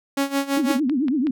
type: tone with tremolo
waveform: sawtooth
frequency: 277.2 Hz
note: C#4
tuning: in tune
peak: -14 dBFS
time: 0.17-0.8 s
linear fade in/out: 5 ms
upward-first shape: sine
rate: 6 Hz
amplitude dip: 85%
type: tone with vibrato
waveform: sine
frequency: 277.2 Hz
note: C#4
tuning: in tune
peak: -18 dBFS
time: 0.57-1.31 s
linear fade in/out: 5 ms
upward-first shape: triangle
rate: 9.1 Hz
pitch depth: 290 cents each way
type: click train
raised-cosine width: 0.3 ms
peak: -19 dBFS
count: 4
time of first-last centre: 0.71-1.27 s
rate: 5.36 Hz
effects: none